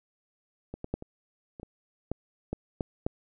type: clicks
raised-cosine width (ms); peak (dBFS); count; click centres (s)
2; -24 / -22 / -16 / -27 / -29 / -27 / -17 / -18 / -16 / -14; 10; 0.74 / 0.844 / 0.94 / 1.024 / 1.598 / 1.631 / 2.116 / 2.53 / 2.808 / 3.065
effects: none